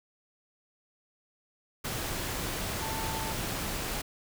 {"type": "tone in noise", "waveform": "sine", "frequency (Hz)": 888, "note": "A5", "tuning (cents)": 16, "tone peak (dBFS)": -37, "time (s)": [2.81, 3.33], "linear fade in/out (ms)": 10, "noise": "pink", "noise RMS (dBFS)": -34, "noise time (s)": [1.84, 4.02], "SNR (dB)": -6, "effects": []}